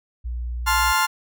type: tone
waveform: sine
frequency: 59.9 Hz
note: A#1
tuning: 48 cents sharp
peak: -25 dBFS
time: 0.24-0.93 s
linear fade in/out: 20 ms
type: chord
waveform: 35% pulse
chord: F major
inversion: first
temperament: just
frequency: 873.1 / 1047.7 / 1396.9 Hz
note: A5 / C6 / F6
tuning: -14 / +2 / 0 cents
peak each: -21 / -20 / -20 dBFS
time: 0.66-1.07 s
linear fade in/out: 20 ms
effects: none